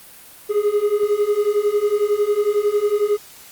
triangle beating tone pair, 408.3 / 419.3 Hz, G#4 / G#4, -29 / +17 cents, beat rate 11 Hz, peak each -18 / -16 dBFS, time 0.49-3.18 s, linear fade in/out 20 ms, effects white hiss -43 dBFS RMS until 3.51 s + Opus 32 kbps

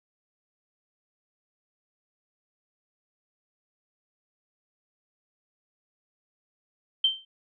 sine tone with exponential decay, 3123 Hz, G7, 7 cents flat, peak -16 dBFS, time 7.04-7.25 s, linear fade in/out 5 ms, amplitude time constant 45 ms, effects none

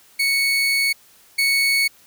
30% pulse tone pair in turn, 2217 / 2217 Hz, C#7 / C#7, 0 / 0 cents, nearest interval unison, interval 0 cents, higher neither, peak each -14 / -13 dBFS, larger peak second, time 0.19-0.93 / 1.38-1.88 s, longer first, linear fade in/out 10 ms, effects white hiss -52 dBFS RMS until 2.06 s

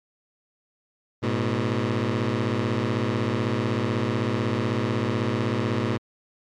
15% pulse beating tone pair, 106.3 / 122.3 Hz, G#2 / B2, +41 / -16 cents, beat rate 16 Hz, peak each -19 dBFS, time 1.22-5.98 s, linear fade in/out 20 ms, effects low-pass 4000 Hz 12 dB/octave + MP3 96 kbps

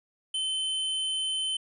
square tone, 3068 Hz, G7, 38 cents flat, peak -28 dBFS, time 0.34-1.57 s, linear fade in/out 5 ms, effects resampled to 24000 Hz

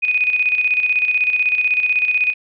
sine tone with tremolo, 2489 Hz, D#7, in tune, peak -12 dBFS, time 0.02-2.34 s, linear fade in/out 20 ms, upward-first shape square, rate 16 Hz, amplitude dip 55%, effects resampled to 11025 Hz

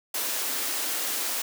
white high-pass noise, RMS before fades -29 dBFS, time 0.14-1.42 s, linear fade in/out 5 ms, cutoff 230 Hz, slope 96 dB/octave, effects none

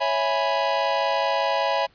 square chord, C# minor seventh, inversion none, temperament equal, 554.4 / 659.3 / 830.6 / 987.8 Hz, C#5 / E5 / G#5 / B5, 0 / 0 / 0 / 0 cents, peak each -27 dBFS, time 0-1.87 s, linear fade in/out 20 ms, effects pink hiss -58 dBFS RMS until 1.94 s + resampled to 11025 Hz

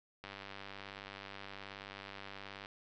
click train, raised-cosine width 0.3 ms, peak -30 dBFS, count 240, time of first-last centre 0.24-2.659 s, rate 98.8 Hz, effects resampled to 16000 Hz + 10-bit

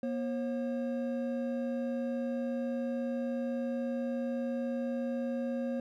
triangle tone pair together, 240 / 538.8 Hz, B3 / C#5, -49 / -49 cents, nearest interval octave + major second, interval 1400 cents, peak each -31 / -34 dBFS, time 0.03-5.8 s, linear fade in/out 2 ms, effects none

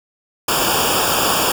pink noise with comb filter, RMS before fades -17 dBFS, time 0.48-1.52 s, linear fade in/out 5 ms, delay 0.49 ms, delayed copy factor -0.95, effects none

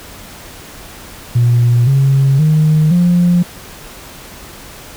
sine tone with pitch steps, 120 / 136.26 / 154.72 / 175.69 Hz, B2 / C#3 / D#3 / F3, -49 / -29 / -9 / +11 cents, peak -6 dBFS, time 1.35-3.43 s, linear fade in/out 10 ms, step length 520 ms, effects tanh soft clip ceiling -4 dBFS + pink hiss -34 dBFS RMS until 4.96 s

